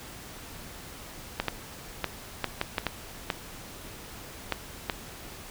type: clicks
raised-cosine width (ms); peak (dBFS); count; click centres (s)
0.3; -10; 10; 1.4 / 1.483 / 2.043 / 2.443 / 2.614 / 2.782 / 2.867 / 3.302 / 4.523 / 4.898
effects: pink hiss -44 dBFS RMS until 5.5 s